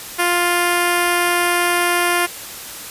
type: tone with notch filter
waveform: 5% pulse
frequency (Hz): 350.3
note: F4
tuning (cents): +5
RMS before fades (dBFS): -17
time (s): 0.18-2.27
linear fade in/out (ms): 20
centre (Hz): 4000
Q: 1.1
effects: white hiss -32 dBFS RMS until 2.9 s + resampled to 32000 Hz